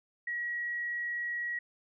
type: tone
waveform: sine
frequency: 1912 Hz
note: A#6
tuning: 43 cents sharp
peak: -32 dBFS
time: 0.27-1.59 s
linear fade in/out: 5 ms
effects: none